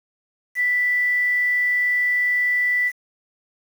sine tone with quantisation, 1975.5 Hz, B6, in tune, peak -17 dBFS, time 0.55-2.92 s, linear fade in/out 50 ms, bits 7, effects none

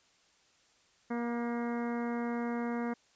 harmonic tone with a mistuned harmonic, 237.2 Hz, A#3, 30 cents sharp, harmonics 1 / 2 / 3 / 4 / 5 / 6 / 7 / 8 / 9, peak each -33 / -39 / -43 / -45 / -47 / -49 / -50 / -51 / -52 dBFS, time 1.1-2.94 s, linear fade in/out 10 ms, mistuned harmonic 7, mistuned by -32 cents, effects white hiss -67 dBFS RMS until 3.15 s + resampled to 16000 Hz

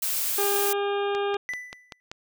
blue noise, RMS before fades -27 dBFS, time 0.02-0.73 s, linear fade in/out 5 ms
harmonic tone, 403.3 Hz, G4, 49 cents sharp, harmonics 1 / 2 / 3 / 4 / 6 / 7 / 8 / 9, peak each -25 / -31 / -35 / -37 / -41 / -42 / -43 / -44 dBFS, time 0.38-1.37 s, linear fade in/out 5 ms
click train, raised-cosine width 0.2 ms, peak -19 dBFS, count 6, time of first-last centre 1.15-2.115 s, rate 5.18 Hz
triangle tone with exponential decay, 1989 Hz, B6, 12 cents sharp, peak -25 dBFS, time 1.49-2 s, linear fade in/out 0 ms, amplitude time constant 110 ms
effects none

